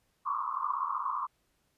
pink band-pass noise, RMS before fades -33 dBFS, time 0.25-1.27 s, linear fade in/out 20 ms, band 1000 to 1200 Hz, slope 96 dB/octave, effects pink hiss -74 dBFS RMS until 1.77 s + resampled to 32000 Hz

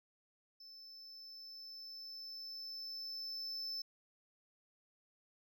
triangle tone with level ramp, 5274 Hz, E8, in tune, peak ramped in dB -52 to -38 dBFS, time 0.6-3.82 s, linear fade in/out 5 ms, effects none

